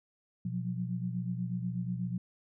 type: tone cluster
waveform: sine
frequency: 122.6 / 176.9 / 185.1 Hz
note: B2 / F3 / F#3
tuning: -12 / +23 / +1 cents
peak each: -36 / -35 / -39 dBFS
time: 0.45-2.18 s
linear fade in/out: 5 ms
effects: none